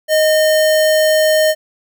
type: tone with sample-and-hold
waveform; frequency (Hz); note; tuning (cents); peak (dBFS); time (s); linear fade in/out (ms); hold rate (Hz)
sine; 623; D#5; +2; -9; 0.08-1.55; 50; 2450
effects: none